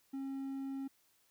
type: tone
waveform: triangle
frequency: 270.8 Hz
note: C#4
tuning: 40 cents flat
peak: -36 dBFS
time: 0.13-0.88 s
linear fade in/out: 10 ms
effects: white hiss -72 dBFS RMS until 1.3 s